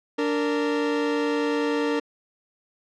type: tone pair together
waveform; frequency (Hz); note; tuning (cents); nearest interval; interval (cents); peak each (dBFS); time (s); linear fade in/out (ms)
40% pulse; 291.7 / 462.6; D4 / A#4; -12 / -13; minor sixth; 799; -24; 0.18-2; 10
effects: low-pass 4000 Hz 12 dB/octave